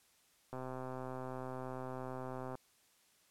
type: click train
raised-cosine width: 1 ms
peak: -30 dBFS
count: 262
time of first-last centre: 0.53-2.553 s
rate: 129 Hz
effects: white hiss -70 dBFS RMS until 3.3 s + low-pass 12000 Hz 12 dB/octave